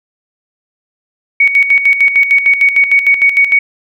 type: tone with tremolo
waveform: sine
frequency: 2236 Hz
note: C#7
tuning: 14 cents sharp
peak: -4 dBFS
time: 1.4-3.59 s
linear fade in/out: 5 ms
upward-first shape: square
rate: 6.6 Hz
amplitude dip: 65%
effects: none